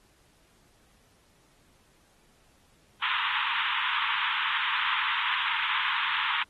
pink band-pass noise, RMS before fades -29 dBFS, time 3.02-6.43 s, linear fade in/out 5 ms, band 910 to 3600 Hz, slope 96 dB/octave, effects pink hiss -64 dBFS RMS until 6.49 s + AAC 32 kbps

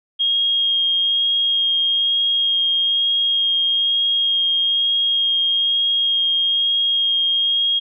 sine tone with vibrato, 3250 Hz, G#7, 38 cents flat, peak -15 dBFS, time 0.19-7.8 s, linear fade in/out 20 ms, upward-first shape sine, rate 1.1 Hz, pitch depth 8 cents each way, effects none

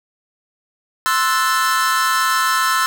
45% pulse chord, F# half-diminished seventh, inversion second, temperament equal, 1046.5 / 1318.5 / 1480 / 1760 Hz, C6 / E6 / F#6 / A6, 0 / 0 / 0 / 0 cents, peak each -20 / -18 / -24 / -22 dBFS, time 1.06-2.86 s, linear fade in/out 0 ms, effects none

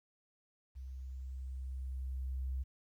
sine tone with level ramp, 65.1 Hz, C2, 8 cents flat, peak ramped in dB -43 to -34 dBFS, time 0.75-2.64 s, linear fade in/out 20 ms, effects 12-bit

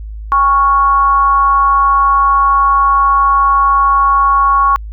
sine tone with frequency modulation, 1108.7 Hz, C#6, in tune, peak -7 dBFS, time 0.32-4.76 s, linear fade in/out 0 ms, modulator 298 Hz, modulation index 0.39, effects added 53 Hz sine -23 dBFS peak until 4.92 s

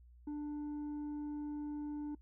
sine tone with tanh clipping, 295.5 Hz, D4, 11 cents sharp, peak -39 dBFS, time 0.27-2.15 s, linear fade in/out 5 ms, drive 4 dB, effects noise-tail reverb RT60 0.1 s tail -23 dB re dry + added 60 Hz sine -57 dBFS peak until 2.21 s

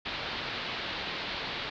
white low-pass noise, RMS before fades -36 dBFS, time 0.05-1.7 s, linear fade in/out 10 ms, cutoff 4300 Hz, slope 48 dB/octave, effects none

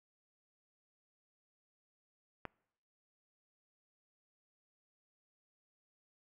click, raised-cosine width 0.5 ms, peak -25 dBFS, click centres 2.453 s, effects noise-tail reverb RT60 0.8 s tail -26 dB re dry

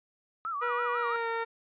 sine tone with vibrato, 1243 Hz, D#6, 2 cents flat, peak -31 dBFS, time 0.45-1.16 s, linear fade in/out 0 ms, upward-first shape sine, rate 6 Hz, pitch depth 170 cents each way
15% pulse tone with pitch glide, 483.1 to 458.1 Hz, B4 to A#4, -38 to -30 cents, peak -23 dBFS, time 0.61-1.45 s, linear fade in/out 20 ms, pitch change -92 cents, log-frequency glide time 0.93-1.28 s
effects resampled to 8000 Hz

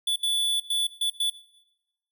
square tone bursts at uneven times, 3462 Hz, A7, 29 cents flat, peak -23 dBFS, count 5, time 0.07-0.16 / 0.23-0.6 / 0.7-0.87 / 1.01-1.1 / 1.2-1.3 s, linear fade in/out 5 ms, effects noise-tail reverb RT60 0.9 s tail -18 dB re dry

